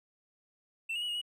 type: tone with pitch steps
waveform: triangle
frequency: 2685 / 2866 / 2933 / 2863 / 2917 Hz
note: E7 / F7 / F#7 / F7 / F#7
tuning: +31 / +44 / -16 / +42 / -25 cents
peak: -31 dBFS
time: 0.89-1.215 s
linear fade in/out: 10 ms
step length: 65 ms
effects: none